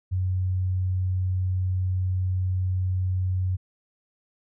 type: tone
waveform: sine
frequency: 92.5 Hz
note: F#2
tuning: in tune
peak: -22 dBFS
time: 0.11-3.57 s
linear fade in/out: 20 ms
effects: none